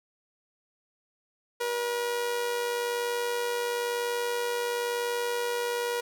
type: tone with amplitude modulation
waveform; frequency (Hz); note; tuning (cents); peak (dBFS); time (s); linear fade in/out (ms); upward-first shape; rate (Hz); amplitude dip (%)
sawtooth; 480; B4; -49; -22; 1.6-6.01; 10; sine; 101; 40
effects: none